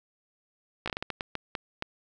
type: slowing click train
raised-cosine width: 0.3 ms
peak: -15 dBFS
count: 11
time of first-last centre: 0.86-1.824 s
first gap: 16 ms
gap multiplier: 1.37
effects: none